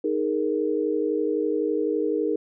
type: chord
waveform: sine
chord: D# suspended fourth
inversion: none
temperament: just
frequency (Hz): 311.1 / 414.8 / 466.7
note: D#4 / G#4 / A#4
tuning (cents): 0 / -2 / +2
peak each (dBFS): -26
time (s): 0.04-2.36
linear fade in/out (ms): 5
effects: none